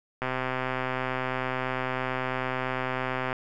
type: click train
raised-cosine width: 0.5 ms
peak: -14 dBFS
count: 402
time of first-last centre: 0.22-3.329 s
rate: 129 Hz
effects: none